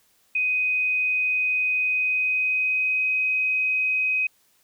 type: tone with pitch glide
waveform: sine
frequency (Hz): 2504 to 2520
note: D#7 to D#7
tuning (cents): +10 to +21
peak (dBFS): -20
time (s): 0.35-4.27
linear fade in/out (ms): 5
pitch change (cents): +11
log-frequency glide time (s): 1.84-3.02
effects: white hiss -63 dBFS RMS until 4.63 s